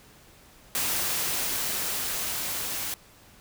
white noise with level ramp, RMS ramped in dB -27 to -32 dBFS, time 0.75-2.94 s, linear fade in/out 0 ms, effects pink hiss -54 dBFS RMS until 3.4 s

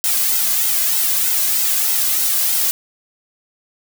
blue noise with flanger, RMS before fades -17 dBFS, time 0.04-2.71 s, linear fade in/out 0 ms, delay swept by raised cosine 1.7 to 2.23 ms, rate 3.2 Hz, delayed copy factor -0.7, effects none

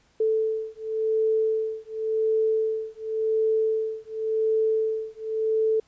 sine beating tone pair, 439.5 / 440.41 Hz, A4 / A4, -2 / +2 cents, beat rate 0.91 Hz, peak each -25 dBFS, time 0.2-5.8 s, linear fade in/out 5 ms, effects pink hiss -63 dBFS RMS until 5.87 s + resampled to 16000 Hz

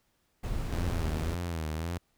brown noise, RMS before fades -33 dBFS, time 0.43-1.35 s, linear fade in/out 10 ms
sawtooth tone with vibrato, 82.41 Hz, E2, in tune, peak -28 dBFS, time 0.72-1.98 s, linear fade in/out 5 ms, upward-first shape sine, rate 1.8 Hz, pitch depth 110 cents each way
effects pink hiss -73 dBFS RMS until 2.17 s

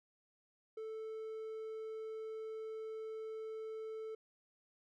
triangle tone, 440 Hz, A4, in tune, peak -40 dBFS, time 0.77-4.15 s, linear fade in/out 5 ms, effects none

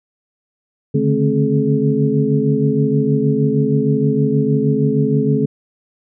sine tone cluster, 142.6 / 149 / 217.3 / 267.2 / 426 Hz, C#3 / D3 / A3 / C4 / G#4, +49 / +25 / -21 / +36 / +44 cents, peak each -19 dBFS, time 0.94-5.46 s, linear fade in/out 10 ms, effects none

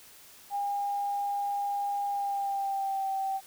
sine tone with pitch glide, 808 to 775.5 Hz, G#5 to G5, -48 to -19 cents, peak -28 dBFS, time 0.5-3.41 s, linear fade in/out 50 ms, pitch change -71 cents, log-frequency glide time 2.08-3.08 s, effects white hiss -53 dBFS RMS until 3.46 s

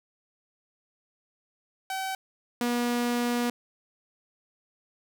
sawtooth tone pair in turn, 765 / 241 Hz, G5 / B3, -42 / -42 cents, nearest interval octave + minor sixth, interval 2000 cents, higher first, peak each -26 / -21 dBFS, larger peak second, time 1.9-2.15 / 2.61-3.5 s, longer second, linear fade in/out 2 ms, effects none

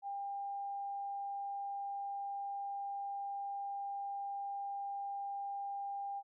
sine tone, 799 Hz, G5, 33 cents sharp, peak -38 dBFS, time 0.02-6.23 s, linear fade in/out 50 ms, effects none

